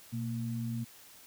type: tone pair together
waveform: sine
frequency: 120.9 / 229.2 Hz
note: B2 / A#3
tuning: -36 / -29 cents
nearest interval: major seventh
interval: 1107 cents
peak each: -35 / -36 dBFS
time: 0.12-0.85 s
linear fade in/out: 20 ms
effects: white hiss -55 dBFS RMS until 1.26 s